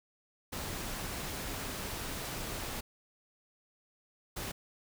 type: noise bursts at uneven times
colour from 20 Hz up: pink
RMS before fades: -39 dBFS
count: 2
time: 0.52-2.81 / 4.36-4.52 s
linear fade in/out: 10 ms
effects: none